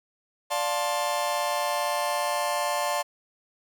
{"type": "chord", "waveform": "45% pulse", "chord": "D minor seventh", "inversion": "none", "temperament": "just", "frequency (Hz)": [587.3, 704.8, 881, 1057.2], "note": ["D5", "F5", "A5", "C6"], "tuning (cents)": [0, 16, 2, 18], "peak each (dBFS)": [-30, -31, -31, -31], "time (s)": [0.5, 3.03], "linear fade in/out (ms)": 20, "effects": []}